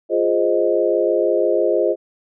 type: chord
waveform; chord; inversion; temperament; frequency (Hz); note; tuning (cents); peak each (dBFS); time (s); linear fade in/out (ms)
sine; F minor seventh; none; equal; 349.2 / 415.3 / 523.3 / 622.3; F4 / Ab4 / C5 / Eb5; 0 / 0 / 0 / 0; -20; 0.09-1.96; 50
effects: none